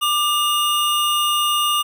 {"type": "tone pair together", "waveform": "square", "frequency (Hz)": [1191.4, 2846], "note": ["D6", "F7"], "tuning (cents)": [24, 32], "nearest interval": "octave + minor third", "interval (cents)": 1508, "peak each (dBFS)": -20, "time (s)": [0.01, 1.83], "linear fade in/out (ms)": 20, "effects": []}